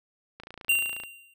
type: click train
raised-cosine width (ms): 0.3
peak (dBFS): -26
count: 19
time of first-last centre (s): 0.4-1.036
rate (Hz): 28.3
type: tone with exponential decay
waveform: square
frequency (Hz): 2772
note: F7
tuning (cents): -14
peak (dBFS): -19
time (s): 0.69-1.34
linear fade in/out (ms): 5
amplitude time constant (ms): 140
effects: none